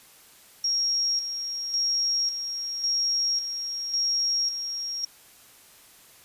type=tone with tremolo; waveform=sine; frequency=5588 Hz; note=F8; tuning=in tune; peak=-22 dBFS; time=0.64-5.05 s; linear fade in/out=5 ms; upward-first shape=square; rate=0.91 Hz; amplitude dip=55%; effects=white hiss -53 dBFS RMS until 6.24 s + resampled to 32000 Hz